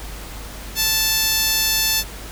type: tone with band-pass filter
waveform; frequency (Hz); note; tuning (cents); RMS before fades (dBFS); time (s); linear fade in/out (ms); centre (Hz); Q
10% pulse; 880; A5; 0; -19; 0.75-2.04; 50; 9800; 0.95
effects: added 50 Hz sine -34 dBFS peak until 2.31 s + pink hiss -36 dBFS RMS until 2.31 s